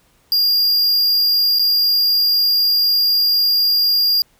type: tone with dropouts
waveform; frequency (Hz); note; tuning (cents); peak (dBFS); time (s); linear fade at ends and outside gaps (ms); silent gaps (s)
square; 4814; D8; +42; -13; 0.32-4.22; 1; 1.587-1.594
effects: pink hiss -57 dBFS RMS until 4.39 s